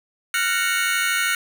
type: chord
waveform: sawtooth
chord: Gb major seventh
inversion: third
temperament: just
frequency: 1387.5 / 1480 / 1850 / 2220 Hz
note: F6 / Gb6 / Bb6 / Db7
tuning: -12 / 0 / -14 / +2 cents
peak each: -21 / -20 / -23 / -21 dBFS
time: 0.34-1.35 s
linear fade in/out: 2 ms
effects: none